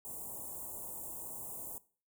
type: band-stop noise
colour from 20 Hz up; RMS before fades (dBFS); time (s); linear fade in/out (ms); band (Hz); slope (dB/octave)
white; -44; 0.05-1.78; 0; 1000 to 7500; 48
effects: noise-tail reverb RT60 0.4 s tail -19 dB re dry